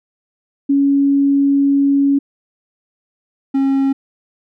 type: tone pair in turn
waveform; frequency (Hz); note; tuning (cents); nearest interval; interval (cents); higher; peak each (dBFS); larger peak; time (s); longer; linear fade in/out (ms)
sine / triangle; 279.2 / 271.7; C#4 / C#4; +13 / -35; unison; 48; first; -10; neither; 0.69-2.19 / 3.54-3.93; first; 10
effects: none